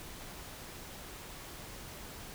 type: silence
effects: pink hiss -47 dBFS RMS until 2.34 s